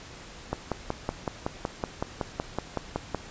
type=click train; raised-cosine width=1 ms; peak=-13 dBFS; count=15; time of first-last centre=0.53-3.147 s; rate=5.35 Hz; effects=pink hiss -45 dBFS RMS until 3.3 s + resampled to 16000 Hz